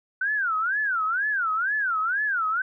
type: tone with vibrato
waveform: sine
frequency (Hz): 1480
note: F#6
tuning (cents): 0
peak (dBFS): -22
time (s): 0.21-2.62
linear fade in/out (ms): 5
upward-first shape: sine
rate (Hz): 2.1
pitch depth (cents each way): 270
effects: none